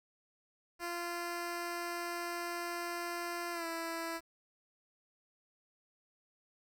10% pulse tone with pitch glide, 345.7 to 331.2 Hz, F4 to E4, -18 to +8 cents, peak -29 dBFS, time 0.79-4.21 s, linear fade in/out 50 ms, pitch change -74 cents, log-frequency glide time 3.52-3.66 s, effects 10-bit

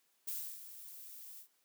violet noise with ADSR envelope, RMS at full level -39 dBFS, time 0.27-1.48 s, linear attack 12 ms, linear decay 300 ms, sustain -12 dB, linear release 96 ms, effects white hiss -75 dBFS RMS until 1.64 s + high-pass 200 Hz 12 dB/octave

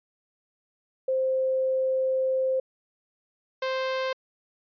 sine / sawtooth tone pair in turn, 523.3 / 523.3 Hz, C5 / C5, 0 / 0 cents, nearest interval unison, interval 0 cents, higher neither, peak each -22 dBFS, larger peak neither, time 1.08-2.6 / 3.62-4.13 s, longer first, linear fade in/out 5 ms, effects resampled to 11025 Hz

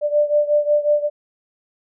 sine beating tone pair, 590 / 595.5 Hz, D5 / D5, +8 / +24 cents, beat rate 5.5 Hz, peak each -16 / -19 dBFS, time 0.01-1.1 s, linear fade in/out 50 ms, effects none

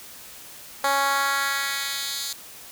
10% pulse tone with high-pass filter sweep, 277.2 Hz, C#4, in tune, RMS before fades -25 dBFS, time 0.84-2.33 s, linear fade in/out 2 ms, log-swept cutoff 690 to 4700 Hz, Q 1.3, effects white hiss -43 dBFS RMS until 2.71 s

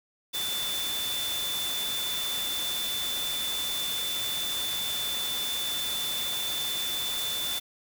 sine tone in noise, 3520 Hz, A7, in tune, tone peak -30 dBFS, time 0.33-7.6 s, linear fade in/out 20 ms, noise white, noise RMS -34 dBFS, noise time 0.33-7.6 s, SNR +1 dB, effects none

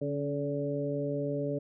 harmonic tone with a mistuned harmonic, 143.8 Hz, D3, 36 cents flat, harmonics 1 / 2 / 3 / 4, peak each -35 / -35 / -35 / -35 dBFS, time 0.01-1.59 s, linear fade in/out 10 ms, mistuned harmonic 2, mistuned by -33 cents, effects none

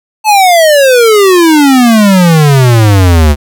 square exponential sweep, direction down, 880 to 71.1 Hz, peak -3 dBFS, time 0.24-3.36 s, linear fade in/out 50 ms, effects none

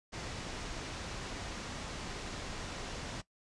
pink low-pass noise, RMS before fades -42 dBFS, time 0.12-3.22 s, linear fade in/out 20 ms, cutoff 7200 Hz, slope 24 dB/octave, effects noise-tail reverb RT60 0.1 s tail -18 dB re dry + resampled to 24000 Hz

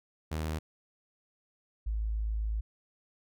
sawtooth / sine tone pair in turn, 78.4 / 53.9 Hz, D#2 / A1, +14 / -35 cents, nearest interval tritone, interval 649 cents, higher first, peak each -28 / -29 dBFS, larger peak first, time 0.31-0.59 / 1.86-2.61 s, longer second, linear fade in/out 10 ms, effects none

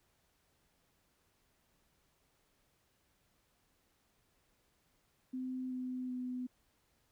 sine tone with pitch steps, 256.8 / 254 / 251.2 Hz, C4 / B3 / B3, -32 / +49 / +30 cents, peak -37 dBFS, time 5.33-6.47 s, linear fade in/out 10 ms, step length 380 ms, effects pink hiss -75 dBFS RMS until 7.11 s

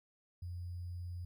sine tone with sample-and-hold, 88.1 Hz, F2, 16 cents sharp, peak -40 dBFS, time 0.42-1.25 s, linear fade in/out 5 ms, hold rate 4900 Hz, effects none

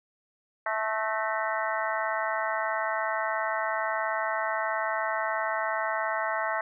harmonic tone with a mistuned harmonic, 218.5 Hz, A3, 12 cents flat, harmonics 3 / 4 / 5 / 6 / 7 / 8 / 9, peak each -32 / -33 / -34 / -35 / -35 / -36 / -37 dBFS, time 0.66-6.61 s, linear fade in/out 2 ms, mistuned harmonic 8, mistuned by +75 cents, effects none

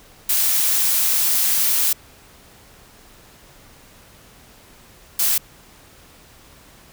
blue noise bursts at uneven times, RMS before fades -18 dBFS, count 2, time 0.29-1.93 / 5.19-5.38 s, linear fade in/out 5 ms, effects pink hiss -48 dBFS RMS until 6.92 s

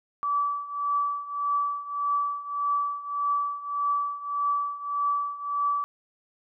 sine tone with tremolo, 1153 Hz, D6, 32 cents flat, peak -21 dBFS, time 0.23-5.84 s, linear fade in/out 0 ms, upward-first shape triangle, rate 1.7 Hz, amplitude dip 85%, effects none

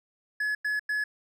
triangle tone bursts, 1700 Hz, G#6, 40 cents sharp, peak -24 dBFS, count 3, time 0.4-1.04 s, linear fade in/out 5 ms, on 150 ms, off 95 ms, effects none

